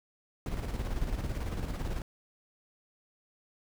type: noise with tremolo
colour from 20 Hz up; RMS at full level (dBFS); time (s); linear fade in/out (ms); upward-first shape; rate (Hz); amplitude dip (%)
brown; -32; 0.46-2.02; 2; square; 18; 45
effects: none